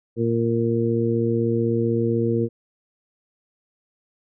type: harmonic tone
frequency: 115.9 Hz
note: A#2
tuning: 10 cents flat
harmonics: 1 / 2 / 3 / 4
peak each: -24 / -24 / -24 / -24 dBFS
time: 0.16-2.49 s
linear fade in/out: 50 ms
effects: none